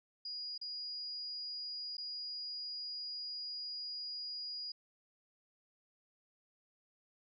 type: tone with dropouts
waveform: sine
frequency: 4883 Hz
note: D#8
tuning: 33 cents flat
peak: -40 dBFS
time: 0.25-4.72 s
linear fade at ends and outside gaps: 5 ms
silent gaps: 0.579-0.613 / 1.97-1.98 s
effects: none